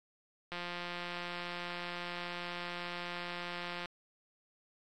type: click train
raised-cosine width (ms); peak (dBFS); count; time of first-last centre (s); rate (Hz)
0.3; -24; 585; 0.52-3.857; 175
effects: AAC 64 kbps